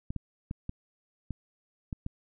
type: clicks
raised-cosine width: 5 ms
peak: -22 dBFS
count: 7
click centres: 0.105 / 0.163 / 0.511 / 0.694 / 1.307 / 1.928 / 2.064 s
effects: none